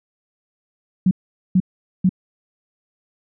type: tone bursts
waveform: sine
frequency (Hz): 185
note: F#3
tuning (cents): 0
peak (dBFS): -11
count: 3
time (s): 1.06-2.093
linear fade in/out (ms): 5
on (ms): 51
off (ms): 440
effects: none